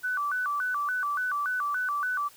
sine tone with vibrato, 1318.5 Hz, E6, in tune, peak -26 dBFS, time 0.03-2.29 s, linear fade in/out 20 ms, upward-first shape square, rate 3.5 Hz, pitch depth 220 cents each way, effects white hiss -54 dBFS RMS until 2.36 s

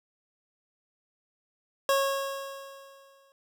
25% pulse tone with exponential decay, 548 Hz, C#5, 20 cents flat, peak -17 dBFS, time 1.89-3.32 s, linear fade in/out 1 ms, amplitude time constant 310 ms, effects none

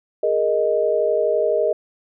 sine chord, Ab suspended second, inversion none, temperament just, 415.3 / 467.2 / 623 Hz, Ab4 / Bb4 / Eb5, 0 / +4 / +2 cents, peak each -22 / -21 / -19 dBFS, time 0.23-1.73 s, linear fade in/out 5 ms, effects none

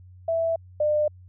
sine tone pair in turn, 659.3 / 601.2 Hz, E5 / D5, 0 / +40 cents, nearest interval major second, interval 160 cents, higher first, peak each -21 / -19 dBFS, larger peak second, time 0.28-0.56 / 0.8-1.08 s, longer neither, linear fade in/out 5 ms, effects added 91 Hz sine -45 dBFS peak until 1.28 s

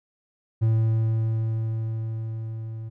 triangle tone with level ramp, 111.7 Hz, A2, 27 cents sharp, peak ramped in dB -15 to -30 dBFS, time 0.61-2.9 s, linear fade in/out 20 ms, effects none

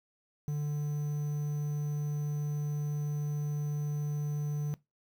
triangle tone with quantisation, 147.7 Hz, D3, 10 cents sharp, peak -28 dBFS, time 0.48-4.74 s, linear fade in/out 0 ms, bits 9, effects noise-tail reverb RT60 0.2 s tail -20 dB re dry

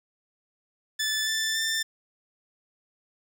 15% pulse tone with pitch steps, 1746 / 1765.3 / 1784.7 Hz, A6 / A6 / A6, -14 / +5 / +24 cents, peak -19 dBFS, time 0.99-1.83 s, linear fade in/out 10 ms, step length 280 ms, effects none

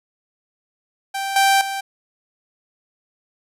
sawtooth tone with level steps, 783 Hz, G5, 2 cents flat, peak -19 / -9 / -20 dBFS, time 1.14-1.81 s, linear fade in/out 10 ms, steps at 1.36 / 1.61 s, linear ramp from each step 2 ms, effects resampled to 32000 Hz

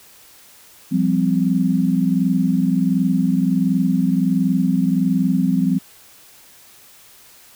sine chord, F suspended second, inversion none, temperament equal with one note detuned, 174.61 / 196 / 258.6 Hz, F3 / G3 / C4, 0 / 0 / -20 cents, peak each -19 dBFS, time 0.91-5.79 s, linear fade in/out 20 ms, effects white hiss -47 dBFS RMS until 7.55 s

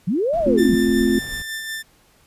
sine linear two-way sweep, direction up then down, 151.6 to 698.5 to 151.6 Hz, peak -17 dBFS, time 0.07-0.75 s, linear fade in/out 10 ms, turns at 0.38 s
brown noise, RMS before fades -34 dBFS, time 0.33-1.42 s, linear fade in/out 2 ms
sine chord, F major, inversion first, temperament equal, 220 / 261.6 / 349.2 Hz, A3 / C4 / F4, 0 / 0 / 0 cents, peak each -19 dBFS, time 0.46-1.19 s, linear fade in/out 5 ms
sawtooth tone with tremolo, 1780 Hz, A6, 20 cents sharp, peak -22 dBFS, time 0.57-1.83 s, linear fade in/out 20 ms, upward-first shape sine, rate 5.4 Hz, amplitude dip 35%
effects pink hiss -56 dBFS RMS until 2.26 s + resampled to 32000 Hz

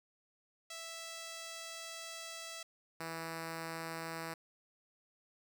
5% pulse tone pair in turn, 659.3 / 163.73 Hz, E5 / E3, 0 / -11 cents, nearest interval 2 octaves, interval 2411 cents, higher first, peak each -33 / -29 dBFS, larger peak second, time 0.7-2.63 / 3-4.34 s, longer first, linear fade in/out 5 ms, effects none

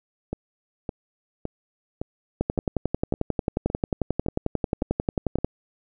two click trains, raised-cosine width 2 ms, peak -9 / -15 dBFS, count 35 / 10, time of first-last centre 2.41-5.446 / 0.33-5.386 s, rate 11.2 / 1.78 Hz, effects none

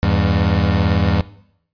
25% pulse beating tone pair, 82.41 / 100.41 Hz, E2 / G2, 0 / +42 cents, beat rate 18 Hz, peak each -13 / -13 dBFS, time 0.03-1.21 s, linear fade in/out 0 ms, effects noise-tail reverb RT60 0.7 s tail -19 dB re dry + resampled to 11025 Hz

